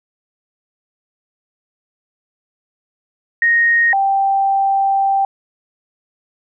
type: tone pair in turn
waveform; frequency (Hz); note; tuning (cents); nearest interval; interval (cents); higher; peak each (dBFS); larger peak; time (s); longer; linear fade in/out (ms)
sine; 1864.7 / 784; A#6 / G5; 0 / 0; octave + minor third; 1500; first; -10 / -12; first; 3.42-3.93 / 3.93-5.25; second; 2
effects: none